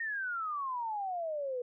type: exponential sweep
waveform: sine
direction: down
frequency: 1864.7 to 481.9 Hz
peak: -33 dBFS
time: 0-1.62 s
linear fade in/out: 5 ms
effects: none